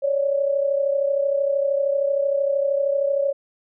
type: tone pair together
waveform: sine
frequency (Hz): 554.4 / 587.4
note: C#5 / D5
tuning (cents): 0 / 0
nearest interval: minor second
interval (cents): 100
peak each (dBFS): -19 / -25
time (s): 0.02-3.33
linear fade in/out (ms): 20
effects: none